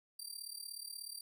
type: tone with amplitude modulation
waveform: 20% pulse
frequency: 4699 Hz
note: D8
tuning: in tune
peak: -35 dBFS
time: 0.19-1.21 s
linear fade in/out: 5 ms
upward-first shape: sine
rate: 36.6 Hz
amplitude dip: 85%
effects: none